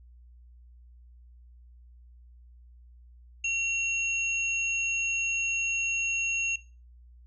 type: tone pair together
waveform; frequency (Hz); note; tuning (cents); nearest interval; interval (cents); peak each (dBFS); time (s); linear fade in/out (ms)
sine; 2737 / 6510; F7 / G#8; -36 / -36; octave + minor third; 1500; -26 / -35; 3.44-6.56; 5
effects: noise-tail reverb RT60 0.3 s tail -18 dB re dry + added 60 Hz sine -50 dBFS peak until 7.26 s